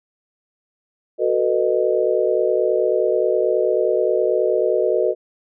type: chord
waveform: sine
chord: B dominant seventh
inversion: second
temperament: just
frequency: 370.4 / 444.5 / 493.9 / 617.4 Hz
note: F#4 / A4 / B4 / D#5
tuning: +2 / +18 / 0 / -14 cents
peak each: -21 dBFS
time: 1.18-5.15 s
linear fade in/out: 50 ms
effects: none